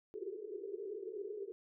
white band-pass noise, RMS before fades -44 dBFS, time 0.14-1.52 s, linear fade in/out 0 ms, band 370 to 430 Hz, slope 96 dB/octave, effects none

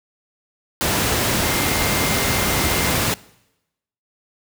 sine tone in noise, 2101 Hz, C7, 7 cents sharp, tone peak -29 dBFS, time 1.43-2.94 s, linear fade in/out 0 ms, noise pink, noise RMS -19 dBFS, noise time 0.81-3.14 s, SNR -13 dB, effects noise-tail reverb RT60 0.9 s tail -22 dB re dry + high-pass 60 Hz 12 dB/octave

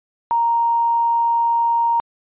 triangle tone with tanh clipping, 932.3 Hz, A#5, in tune, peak -14 dBFS, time 0.31-2 s, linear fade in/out 0 ms, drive 3 dB, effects resampled to 8000 Hz

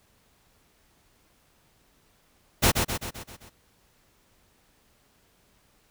pink noise with echo, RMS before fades -19 dBFS, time 2.62-2.72 s, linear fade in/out 20 ms, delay 130 ms, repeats 6, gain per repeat -5 dB, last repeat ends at 3.5 s, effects pink hiss -64 dBFS RMS until 5.9 s

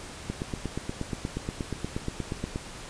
click train, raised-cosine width 3 ms, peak -17 dBFS, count 20, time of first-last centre 0.3-2.559 s, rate 8.41 Hz, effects pink hiss -42 dBFS RMS until 2.89 s + resampled to 22050 Hz

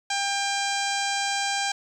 harmonic tone, 797 Hz, G5, 28 cents sharp, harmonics 1 / 2 / 3 / 4 / 5 / 6 / 7 / 8 / 9 / 10, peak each -28 / -31 / -33 / -34 / -35 / -36 / -36 / -37 / -38 / -38 dBFS, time 0.1-1.72 s, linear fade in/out 5 ms, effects 9-bit

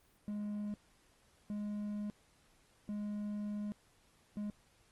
triangle tone bursts at uneven times, 207.7 Hz, G#3, in tune, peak -35 dBFS, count 4, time 0.28-0.74 / 1.5-2.1 / 2.89-3.72 / 4.37-4.5 s, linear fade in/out 0 ms, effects pink hiss -69 dBFS RMS until 4.91 s + Opus 32 kbps

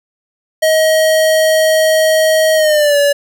square tone with pitch glide, 632 to 572.9 Hz, D#5 to D5, +27 to -43 cents, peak -9 dBFS, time 0.62-3.13 s, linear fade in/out 10 ms, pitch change -170 cents, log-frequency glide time 2.55-2.98 s, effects none

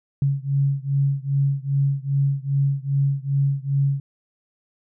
sine beating tone pair, 137.9 / 140.4 Hz, C#3 / C#3, -9 / +22 cents, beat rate 2.5 Hz, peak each -21 / -22 dBFS, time 0.22-4 s, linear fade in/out 2 ms, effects none

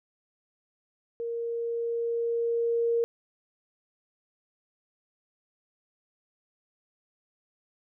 sine tone with level ramp, 466.2 Hz, A#4, in tune, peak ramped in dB -30 to -22 dBFS, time 1.2-3.04 s, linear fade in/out 0 ms, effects none

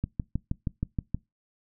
click train, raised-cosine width 5 ms, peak -15 dBFS, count 8, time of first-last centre 0.04-1.146 s, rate 6.33 Hz, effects noise-tail reverb RT60 0.2 s tail -23 dB re dry

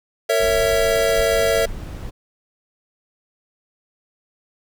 square chord, A# diminished, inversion none, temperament equal with one note detuned, 457.4 / 554.4 / 659.3 Hz, A#4 / C#5 / E5, -33 / 0 / 0 cents, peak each -21 / -22 / -20 dBFS, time 0.29-1.66 s, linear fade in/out 10 ms
brown noise, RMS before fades -30 dBFS, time 0.39-2.11 s, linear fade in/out 20 ms
effects none

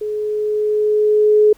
sine tone with level ramp, 423.7 Hz, G#4, 35 cents sharp, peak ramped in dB -20 to -7 dBFS, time 0.01-1.53 s, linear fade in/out 5 ms, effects pink hiss -52 dBFS RMS until 1.57 s

